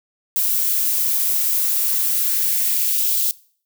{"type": "noise with high-pass filter sweep", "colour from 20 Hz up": "violet", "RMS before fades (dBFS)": -19, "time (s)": [0.36, 3.31], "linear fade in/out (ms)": 0, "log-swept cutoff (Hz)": [250, 3600], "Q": 1.6, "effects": ["noise-tail reverb RT60 0.5 s tail -22 dB re dry"]}